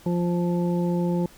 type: harmonic tone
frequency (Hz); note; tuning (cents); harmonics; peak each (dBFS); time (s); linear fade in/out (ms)
174.61; F3; 0; 1 / 2 / 3 / 5; -22 / -28 / -32 / -36; 0.06-1.26; 2
effects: pink hiss -51 dBFS RMS until 1.37 s